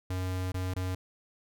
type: tone with dropouts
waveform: square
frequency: 92.3 Hz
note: F#2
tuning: 4 cents flat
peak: -31 dBFS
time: 0.1-0.95 s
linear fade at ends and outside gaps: 5 ms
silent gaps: 0.52-0.542 / 0.739-0.762 s
effects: none